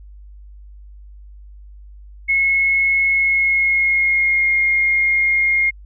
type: tone with pitch glide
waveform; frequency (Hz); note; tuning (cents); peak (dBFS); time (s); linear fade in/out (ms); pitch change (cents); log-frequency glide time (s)
sine; 2179 to 2135; C#7 to C7; -30 to +34; -13; 2.28-5.71; 20; -36; 3.09-4.54
effects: added 50 Hz sine -37 dBFS peak until 5.85 s